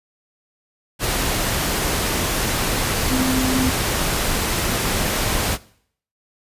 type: tone in noise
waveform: sine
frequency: 258.2 Hz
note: C4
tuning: 23 cents flat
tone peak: -19 dBFS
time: 3.08-3.72 s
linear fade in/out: 50 ms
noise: pink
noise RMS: -21 dBFS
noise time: 0.99-5.58 s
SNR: -1 dB
effects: noise-tail reverb RT60 0.6 s tail -20 dB re dry + resampled to 32000 Hz